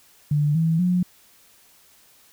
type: tone with pitch steps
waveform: sine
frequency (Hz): 147.7 / 162.94 / 179.75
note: D3 / E3 / F#3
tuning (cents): +10 / -20 / -50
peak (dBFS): -17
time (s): 0.31-1.03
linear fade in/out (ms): 5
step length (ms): 240
effects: white hiss -55 dBFS RMS until 2.32 s